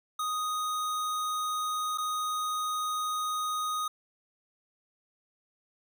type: tone with dropouts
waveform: square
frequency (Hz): 1244.5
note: D#6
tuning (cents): 0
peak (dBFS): -30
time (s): 0.19-3.88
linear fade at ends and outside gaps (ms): 5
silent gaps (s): 1.976-1.982
effects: none